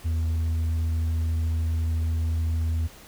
triangle tone with tanh clipping, 81.4 Hz, E2, 21 cents flat, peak -23 dBFS, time 0.04-2.88 s, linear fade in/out 20 ms, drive 8 dB, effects pink hiss -48 dBFS RMS until 3.07 s

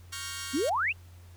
10% pulse chord, G half-diminished seventh, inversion second, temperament equal, 1108.7 / 1396.9 / 1568 / 1864.7 Hz, Db6 / F6 / G6 / Bb6, 0 / 0 / 0 / 0 cents, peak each -33 dBFS, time 0.12-0.7 s, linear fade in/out 10 ms
sine exponential sweep, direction up, 241.4 to 2900 Hz, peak -25 dBFS, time 0.53-0.93 s, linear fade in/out 20 ms
effects added 88 Hz sine -48 dBFS peak until 1.36 s + pink hiss -60 dBFS RMS until 1.36 s

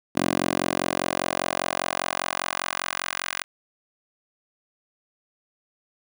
10% pulse tone with high-pass filter sweep, 45 Hz, F#1, 47 cents flat, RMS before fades -27 dBFS, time 0.15-3.44 s, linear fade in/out 20 ms, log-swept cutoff 280 to 1600 Hz, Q 1.2, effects none

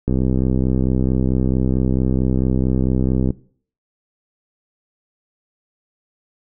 click train, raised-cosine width 3 ms, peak -6 dBFS, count 209, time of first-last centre 0.08-3.305 s, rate 64.5 Hz, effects noise-tail reverb RT60 0.5 s tail -20 dB re dry

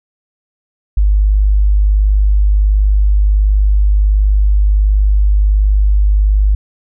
sine tone, 50.7 Hz, G#1, 41 cents flat, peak -7 dBFS, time 0.97-6.55 s, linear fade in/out 5 ms, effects none

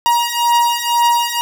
45% pulse beating tone pair, 947 / 949 Hz, A#5 / A#5, +27 / +31 cents, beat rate 2 Hz, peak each -16 / -15 dBFS, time 0.06-1.41 s, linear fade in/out 0 ms, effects none

